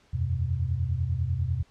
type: chord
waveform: sine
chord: E suspended second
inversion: none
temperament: equal with one note detuned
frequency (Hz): 82.41 / 92.5 / 126.43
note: E2 / F#2 / B2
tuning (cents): 0 / 0 / +41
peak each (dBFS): -29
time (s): 0.13-1.63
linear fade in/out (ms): 10
effects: pink hiss -62 dBFS RMS until 1.7 s + low-pass 6000 Hz 12 dB/octave